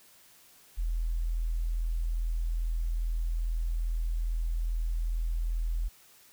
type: tone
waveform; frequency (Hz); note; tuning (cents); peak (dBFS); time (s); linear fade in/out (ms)
sine; 41.2; E1; 0; -27; 0.77-5.89; 20
effects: white hiss -58 dBFS RMS until 6.32 s